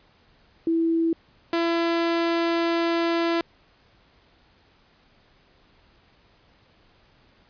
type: tone pair in turn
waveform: sine / sawtooth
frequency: 329.6 / 336.3 Hz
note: E4 / E4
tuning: 0 / +35 cents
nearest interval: unison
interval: 35 cents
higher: second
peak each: -19 / -17 dBFS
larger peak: second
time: 0.67-1.13 / 1.53-3.41 s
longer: second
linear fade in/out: 2 ms
effects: pink hiss -59 dBFS RMS until 7.49 s + resampled to 11025 Hz